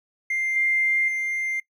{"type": "tone with level steps", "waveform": "triangle", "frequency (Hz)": 2099, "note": "C7", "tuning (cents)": 5, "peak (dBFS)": [-20, -15, -22], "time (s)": [0.3, 1.6], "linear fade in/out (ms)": 5, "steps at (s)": [0.56, 1.08], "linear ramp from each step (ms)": 2, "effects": ["noise-tail reverb RT60 0.1 s tail -21 dB re dry", "tanh soft clip ceiling -17 dBFS"]}